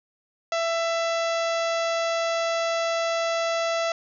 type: harmonic tone with a mistuned harmonic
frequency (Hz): 666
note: E5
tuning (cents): +18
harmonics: 1 / 2 / 3 / 4 / 5 / 6 / 7 / 8 / 9 / 10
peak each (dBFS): -24 / -30 / -34 / -36 / -38 / -40 / -41 / -42 / -43 / -44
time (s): 0.52-3.92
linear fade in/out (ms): 2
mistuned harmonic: 5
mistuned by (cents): +18
effects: none